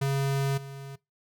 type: tone with level steps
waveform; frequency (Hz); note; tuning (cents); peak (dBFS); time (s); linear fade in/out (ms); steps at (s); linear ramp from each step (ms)
square; 137.6; C#3; -12; -25 / -39; 0.01-0.96; 10; 0.57; 10
effects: noise-tail reverb RT60 0.2 s tail -21 dB re dry